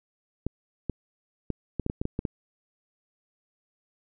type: clicks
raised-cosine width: 3 ms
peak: -15 dBFS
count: 10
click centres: 0.466 / 0.897 / 1.503 / 1.797 / 1.864 / 1.899 / 2.015 / 2.054 / 2.191 / 2.252 s
effects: none